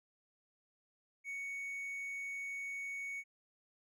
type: tone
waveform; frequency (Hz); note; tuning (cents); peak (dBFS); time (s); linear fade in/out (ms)
triangle; 2227; C#7; +7; -38; 1.24-3.24; 50
effects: none